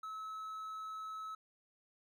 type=tone; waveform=triangle; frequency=1295 Hz; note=E6; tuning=31 cents flat; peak=-40 dBFS; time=0.03-1.35 s; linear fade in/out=5 ms; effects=none